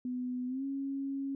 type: tone with pitch glide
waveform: sine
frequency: 250 to 274.2 Hz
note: B3 to C#4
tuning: +21 to -19 cents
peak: -33 dBFS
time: 0.05-1.35 s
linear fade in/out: 2 ms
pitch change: +160 cents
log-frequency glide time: 0.47-0.64 s
effects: none